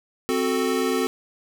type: chord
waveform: square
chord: F# diminished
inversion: second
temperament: equal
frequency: 261.6 / 370 / 440 Hz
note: C4 / F#4 / A4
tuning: 0 / 0 / 0 cents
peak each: -26 dBFS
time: 0.29-1.07 s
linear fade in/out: 0 ms
effects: none